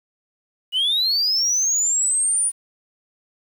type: linear sweep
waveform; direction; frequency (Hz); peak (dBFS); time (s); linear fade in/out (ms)
sine; up; 2867 to 9630; -15; 0.72-2.52; 50
effects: tanh soft clip ceiling -15 dBFS + 8-bit